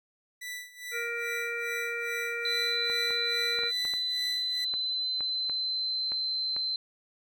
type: tone with tremolo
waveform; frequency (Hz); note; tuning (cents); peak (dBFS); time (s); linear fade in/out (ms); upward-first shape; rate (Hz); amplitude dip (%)
sawtooth; 1975.5; B6; 0; -32; 0.41-4.65; 10; sine; 2.4; 85
type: harmonic tone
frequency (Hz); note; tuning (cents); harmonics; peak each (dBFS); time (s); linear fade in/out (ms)
470; A#4; +14; 1 / 3 / 4 / 5; -37 / -36 / -38 / -35; 0.91-3.72; 50
type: tone with pitch glide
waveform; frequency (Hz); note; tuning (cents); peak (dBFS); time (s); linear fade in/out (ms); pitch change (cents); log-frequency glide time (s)
sine; 3995 to 4086; B7 to C8; +19 to -42; -28; 2.45-6.76; 2; +39; 3.58-6.1
type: clicks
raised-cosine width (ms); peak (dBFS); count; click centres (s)
0.5; -27; 11; 2.9 / 3.106 / 3.589 / 3.634 / 3.852 / 3.937 / 4.739 / 5.207 / 5.497 / 6.12 / 6.565
effects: none